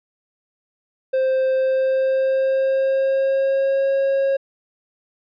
triangle tone with pitch glide, 524 to 544.7 Hz, C5 to C#5, +2 to -30 cents, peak -14 dBFS, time 1.13-4.37 s, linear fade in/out 10 ms, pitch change +68 cents, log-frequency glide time 1.53-3.9 s, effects resampled to 11025 Hz

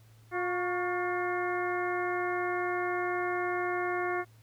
harmonic tone with a mistuned harmonic, 356.4 Hz, F4, 35 cents sharp, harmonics 1 / 2 / 3 / 4 / 5 / 6, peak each -32 / -35 / -37 / -38 / -39 / -40 dBFS, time 0.31-4.25 s, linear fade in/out 50 ms, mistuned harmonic 3, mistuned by +67 cents, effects added 111 Hz sine -55 dBFS peak until 4.42 s + pink hiss -65 dBFS RMS until 4.42 s

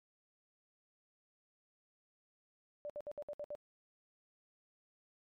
sine tone bursts, 587.3 Hz, D5, in tune, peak -40 dBFS, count 7, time 2.85-3.551 s, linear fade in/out 0 ms, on 47 ms, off 62 ms, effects MP3 64 kbps

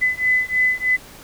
sine beating tone pair, 2009 / 2012.2 Hz, B6 / B6, +29 / +32 cents, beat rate 3.2 Hz, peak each -19 dBFS, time 0.01-0.97 s, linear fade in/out 20 ms, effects pink hiss -42 dBFS RMS until 1.23 s

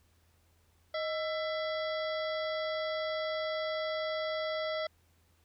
harmonic tone with a mistuned harmonic, 667 Hz, E5, 20 cents sharp, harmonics 1 / 2 / 3 / 5 / 6 / 7 / 8, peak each -33 / -41 / -41 / -44 / -51 / -48 / -52 dBFS, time 0.94-4.87 s, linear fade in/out 5 ms, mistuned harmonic 1, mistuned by -110 cents, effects added 83 Hz sine -67 dBFS peak until 5.44 s + pink hiss -71 dBFS RMS until 5.44 s

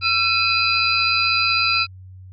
sine tone cluster, 1352 / 2470 / 2586 / 4047 / 4816 Hz, E6 / D#7 / E7 / B7 / D8, +43 / -13 / -34 / +42 / +43 cents, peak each -22 dBFS, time 0.01-1.87 s, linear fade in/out 50 ms, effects added 93 Hz sine -37 dBFS peak until 2.32 s + MP3 64 kbps

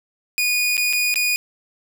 sawtooth tone with dropouts, 2460 Hz, D#7, 20 cents flat, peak -14 dBFS, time 0.38-1.36 s, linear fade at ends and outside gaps 0 ms, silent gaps 0.769-0.778 / 0.928-0.933 / 1.141-1.158 s, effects none

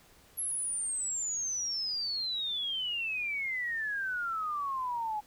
sine exponential sweep, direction down, 11380 to 830.6 Hz, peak -31 dBFS, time 0.37-5.21 s, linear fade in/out 20 ms, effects pink hiss -60 dBFS RMS until 5.26 s

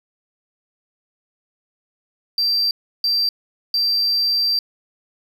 triangle tone bursts at uneven times, 4699 Hz, D8, in tune, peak -14 dBFS, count 3, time 2.38-2.71 / 3.04-3.29 / 3.74-4.59 s, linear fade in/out 2 ms, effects tanh soft clip ceiling -10 dBFS

